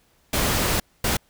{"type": "noise bursts at uneven times", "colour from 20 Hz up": "pink", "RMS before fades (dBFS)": -22, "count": 2, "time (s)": [[0.33, 0.8], [1.04, 1.17]], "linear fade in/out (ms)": 5, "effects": ["pink hiss -62 dBFS RMS until 1.29 s"]}